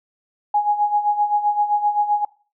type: tone with tremolo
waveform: sine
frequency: 830.6 Hz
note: G#5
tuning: in tune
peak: -13 dBFS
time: 0.54-2.25 s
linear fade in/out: 5 ms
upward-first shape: sine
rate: 7.7 Hz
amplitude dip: 70%
effects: noise-tail reverb RT60 0.4 s tail -23 dB re dry